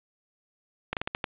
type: slowing click train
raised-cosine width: 0.3 ms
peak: -12 dBFS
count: 6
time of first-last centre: 0.93-1.242 s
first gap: 38 ms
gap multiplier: 1.25
effects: resampled to 8000 Hz + 8-bit